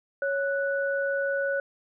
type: tone pair together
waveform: sine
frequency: 554.4 / 1480 Hz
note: C#5 / F#6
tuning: 0 / 0 cents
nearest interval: octave + perfect fourth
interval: 1700 cents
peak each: -26 / -29 dBFS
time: 0.22-1.6 s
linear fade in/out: 2 ms
effects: none